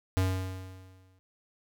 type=tone with exponential decay; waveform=square; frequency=93.6 Hz; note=F#2; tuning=20 cents sharp; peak=-23 dBFS; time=0.17-1.19 s; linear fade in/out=0 ms; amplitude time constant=220 ms; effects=none